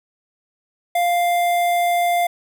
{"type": "tone with notch filter", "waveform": "square", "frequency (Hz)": 698.5, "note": "F5", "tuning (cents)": 0, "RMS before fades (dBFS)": -18, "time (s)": [0.95, 2.27], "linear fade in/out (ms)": 5, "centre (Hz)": 5400, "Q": 0.97, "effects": []}